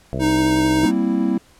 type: harmonic tone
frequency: 65.41 Hz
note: C2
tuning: in tune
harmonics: 1 / 2 / 3 / 4 / 5 / 6 / 7 / 8 / 9 / 10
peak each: -29 / -26 / -29 / -33 / -33 / -37 / -33 / -33 / -37 / -33 dBFS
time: 0.13-0.86 s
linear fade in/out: 0 ms
type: tone with vibrato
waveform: square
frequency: 311.1 Hz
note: D#4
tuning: in tune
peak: -16 dBFS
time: 0.19-0.92 s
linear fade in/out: 50 ms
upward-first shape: sine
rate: 11 Hz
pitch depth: 15 cents each way
type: chord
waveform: triangle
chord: C dominant seventh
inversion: second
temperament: equal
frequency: 196 / 233.1 / 261.6 / 329.6 Hz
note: G3 / Bb3 / C4 / E4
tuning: 0 / 0 / 0 / 0 cents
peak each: -20 dBFS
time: 0.83-1.38 s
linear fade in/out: 5 ms
effects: pink hiss -52 dBFS RMS until 1.59 s + low-pass 11000 Hz 12 dB/octave